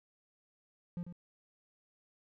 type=tone with echo; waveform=triangle; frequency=174.61 Hz; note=F3; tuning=in tune; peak=-34 dBFS; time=0.97-1.03 s; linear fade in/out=0 ms; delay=95 ms; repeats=1; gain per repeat=-8 dB; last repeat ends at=1.125 s; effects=none